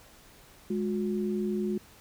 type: tone pair together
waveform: sine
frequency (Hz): 208.9 / 361.6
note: G#3 / F#4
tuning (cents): +10 / -40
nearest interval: major sixth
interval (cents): 950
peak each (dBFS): -29 / -31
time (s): 0.7-1.78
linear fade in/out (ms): 5
effects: pink hiss -55 dBFS RMS until 2 s